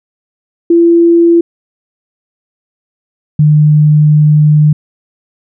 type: tone pair in turn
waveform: sine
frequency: 338.9 / 150.96 Hz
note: E4 / D3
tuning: +48 / +48 cents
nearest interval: octave + major second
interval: 1400 cents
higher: first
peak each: -3 dBFS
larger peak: neither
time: 0.7-1.41 / 3.39-4.73 s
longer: second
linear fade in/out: 5 ms
effects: none